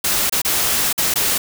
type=noise with dropouts; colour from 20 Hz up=white; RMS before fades=-18 dBFS; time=0.04-1.38 s; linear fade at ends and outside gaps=5 ms; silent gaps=0.297-0.323 / 0.418-0.448 / 0.928-0.978 / 1.14-1.157 s; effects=none